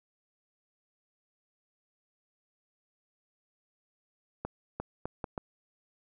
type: accelerating click train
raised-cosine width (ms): 1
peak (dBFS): -20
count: 5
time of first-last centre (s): 4.45-5.378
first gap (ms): 350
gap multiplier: 0.73
effects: none